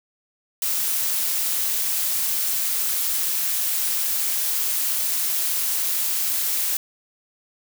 blue noise with amplitude modulation, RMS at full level -22 dBFS, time 0.62-6.77 s, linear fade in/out 2 ms, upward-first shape sine, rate 168 Hz, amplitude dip 25%, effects none

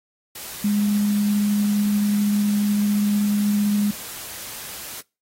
sine tone in noise, 206.2 Hz, G#3, 12 cents flat, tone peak -17 dBFS, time 0.64-3.91 s, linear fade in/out 5 ms, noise white, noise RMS -35 dBFS, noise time 0.35-5.01 s, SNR +15 dB, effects noise-tail reverb RT60 0.3 s tail -25 dB re dry + AAC 48 kbps

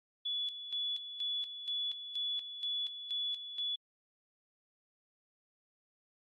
sine tone with tremolo, 3420 Hz, A7, 50 cents flat, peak -33 dBFS, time 0.25-3.76 s, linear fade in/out 10 ms, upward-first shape square, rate 2.1 Hz, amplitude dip 65%, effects AAC 32 kbps

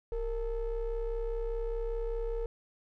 triangle ring-modulated tone, 214.5 Hz, A3, 44 cents flat, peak -26 dBFS, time 0.12-2.46 s, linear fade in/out 2 ms, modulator 247 Hz, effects none

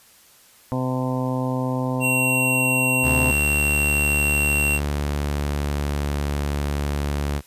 harmonic tone, 128.4 Hz, C3, 32 cents flat, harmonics 1 / 2 / 3 / 4 / 5 / 6 / 7 / 8, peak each -25 / -25 / -37 / -30 / -34 / -37 / -33 / -35 dBFS, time 0.72-3.31 s, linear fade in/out 0 ms
square tone, 2739 Hz, F7, 34 cents flat, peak -20 dBFS, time 2-4.8 s, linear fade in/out 50 ms
sawtooth tone with pitch glide, 73.42 to 72.08 Hz, D2 to D2, 0 to -32 cents, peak -18 dBFS, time 3.02-7.42 s, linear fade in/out 50 ms, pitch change -32 cents, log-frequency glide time 3.39-6.2 s
effects white hiss -52 dBFS RMS until 7.46 s + resampled to 32000 Hz

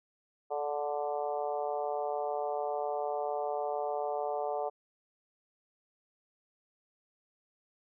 harmonic tone with a mistuned harmonic, 146.83 Hz, D3, in tune, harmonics 3 / 4 / 5 / 6 / 7 / 8, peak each -37 / -36 / -35 / -41 / -47 / -48 dBFS, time 0.5-4.7 s, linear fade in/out 20 ms, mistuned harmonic 3, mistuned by -17 cents, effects none

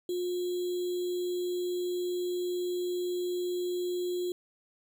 sine tone with sample-and-hold, 357.2 Hz, F4, 39 cents sharp, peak -29 dBFS, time 0.09-4.32 s, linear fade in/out 2 ms, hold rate 3675 Hz, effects none

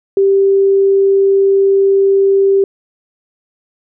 sine tone, 392 Hz, G4, in tune, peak -7 dBFS, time 0.17-2.64 s, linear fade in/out 2 ms, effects none

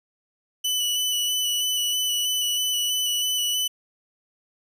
sawtooth tone with vibrato, 2975 Hz, F#7, 9 cents sharp, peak -19 dBFS, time 0.64-3.68 s, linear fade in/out 10 ms, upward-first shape square, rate 3.1 Hz, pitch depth 13 cents each way, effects none

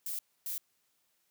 violet noise bursts at uneven times, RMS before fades -37 dBFS, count 2, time 0.06-0.19 / 0.46-0.58 s, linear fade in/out 2 ms, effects white hiss -75 dBFS RMS until 1.3 s + high-pass 80 Hz 12 dB/octave

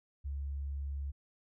sine tone, 70 Hz, C#2, 18 cents sharp, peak -35 dBFS, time 0.24-1.12 s, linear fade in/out 20 ms, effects none

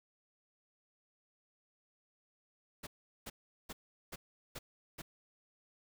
pink noise bursts, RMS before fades -45 dBFS, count 6, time 2.83-5.02 s, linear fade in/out 10 ms, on 40 ms, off 390 ms, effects none

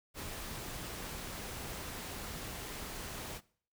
pink noise, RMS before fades -43 dBFS, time 0.14-3.41 s, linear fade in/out 50 ms, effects noise-tail reverb RT60 0.5 s tail -21 dB re dry

